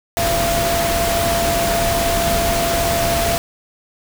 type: tone in noise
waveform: sine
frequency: 680 Hz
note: F5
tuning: 46 cents flat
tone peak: -18 dBFS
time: 0.17-3.38 s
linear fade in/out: 0 ms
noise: pink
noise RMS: -20 dBFS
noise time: 0.17-3.38 s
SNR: -1 dB
effects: none